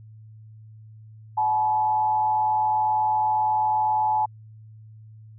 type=tone with frequency modulation; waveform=sine; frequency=859 Hz; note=A5; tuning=42 cents flat; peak=-19 dBFS; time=1.37-4.26 s; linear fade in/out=10 ms; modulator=108 Hz; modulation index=0.59; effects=added 109 Hz sine -43 dBFS peak until 5.38 s